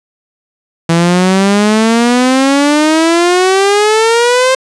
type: exponential sweep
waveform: sawtooth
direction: up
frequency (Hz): 164.81 to 528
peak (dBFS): -3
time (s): 0.89-4.55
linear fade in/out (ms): 5
effects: resampled to 22050 Hz + 7-bit